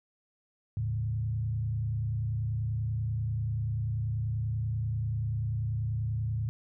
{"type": "tone with frequency modulation", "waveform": "sine", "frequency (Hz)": 110, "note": "A2", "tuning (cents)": 0, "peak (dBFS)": -28, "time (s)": [0.77, 6.49], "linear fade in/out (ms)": 0, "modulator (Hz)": 30.3, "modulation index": 0.79, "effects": []}